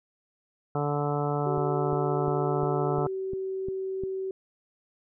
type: harmonic tone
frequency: 145.7 Hz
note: D3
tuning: 13 cents flat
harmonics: 1 / 2 / 3 / 4 / 5 / 6 / 7 / 8 / 9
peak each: -29 / -35 / -31 / -36 / -33 / -38 / -40 / -43 / -37 dBFS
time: 0.75-3.07 s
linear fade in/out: 2 ms
type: tone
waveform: sine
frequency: 381.3 Hz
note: G4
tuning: 48 cents flat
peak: -29 dBFS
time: 1.46-4.31 s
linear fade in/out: 2 ms
type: click train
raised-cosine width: 3 ms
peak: -24 dBFS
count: 8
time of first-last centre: 1.58-4.036 s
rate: 2.85 Hz
effects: none